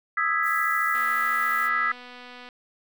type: chord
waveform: sine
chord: E major seventh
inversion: third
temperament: equal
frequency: 1244.5 / 1318.5 / 1661.2 / 1975.5 Hz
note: D#6 / E6 / G#6 / B6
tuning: 0 / 0 / 0 / 0 cents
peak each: -28 / -26 / -28 / -26 dBFS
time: 0.17-1.92 s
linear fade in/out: 5 ms
type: noise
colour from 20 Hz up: violet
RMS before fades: -41 dBFS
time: 0.42-1.7 s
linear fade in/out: 50 ms
type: click train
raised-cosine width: 0.3 ms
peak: -28 dBFS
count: 381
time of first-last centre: 0.95-2.488 s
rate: 247 Hz
effects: none